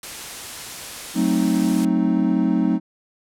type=noise; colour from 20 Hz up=white; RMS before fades=-33 dBFS; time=0.03-1.85 s; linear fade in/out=2 ms
type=chord; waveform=triangle; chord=F# diminished seventh; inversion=none; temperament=equal; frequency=185 / 220 / 261.6 / 311.1 Hz; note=F#3 / A3 / C4 / Eb4; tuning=0 / 0 / 0 / 0 cents; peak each=-20 dBFS; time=1.14-2.8 s; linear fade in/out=50 ms
effects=low-pass 11000 Hz 12 dB/octave